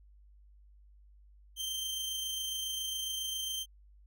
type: tone with amplitude modulation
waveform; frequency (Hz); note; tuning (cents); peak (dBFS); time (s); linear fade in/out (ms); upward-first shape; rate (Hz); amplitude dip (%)
sawtooth; 3136; G7; 0; -30; 1.56-3.66; 50; sine; 27.3; 30
effects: added 50 Hz sine -56 dBFS peak until 4.06 s